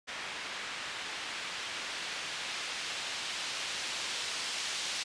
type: noise with low-pass filter sweep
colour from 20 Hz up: blue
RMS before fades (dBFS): -38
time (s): 0.07-5.04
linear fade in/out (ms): 20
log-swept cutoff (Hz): 2300 to 4300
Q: 0.85
effects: resampled to 22050 Hz